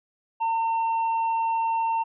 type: tone with hard clipping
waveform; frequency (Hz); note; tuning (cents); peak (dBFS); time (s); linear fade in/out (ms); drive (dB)
sine; 908; A#5; -46; -23; 0.4-2.04; 20; 3
effects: resampled to 8000 Hz